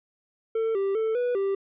triangle tone with pitch steps, 448.4 / 392.2 / 442.7 / 490 / 392.4 Hz, A4 / G4 / A4 / B4 / G4, +33 / +1 / +11 / -14 / +2 cents, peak -21 dBFS, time 0.55-1.55 s, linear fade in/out 5 ms, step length 200 ms, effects resampled to 8000 Hz

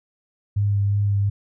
sine tone with vibrato, 101.2 Hz, G#2, 44 cents flat, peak -17 dBFS, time 0.56-1.3 s, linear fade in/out 10 ms, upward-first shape sine, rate 2.8 Hz, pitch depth 17 cents each way, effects none

